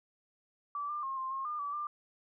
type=tone with pitch steps; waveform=sine; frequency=1157 / 1194 / 1073 / 1052 / 1075 / 1207 / 1150 / 1192 Hz; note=D6 / D6 / C6 / C6 / C6 / D6 / D6 / D6; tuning=-26 / +28 / +43 / +9 / +47 / +47 / -37 / +25 cents; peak=-34 dBFS; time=0.75-1.87 s; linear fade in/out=2 ms; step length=140 ms; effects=none